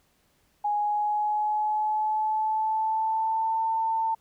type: tone with pitch glide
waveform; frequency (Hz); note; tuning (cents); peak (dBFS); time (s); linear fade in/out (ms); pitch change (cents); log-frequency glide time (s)
sine; 830.6 to 895.4; G#5 to A5; 0 to +30; -23; 0.64-4.15; 10; +130; 0.75-3.62
effects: pink hiss -67 dBFS RMS until 4.2 s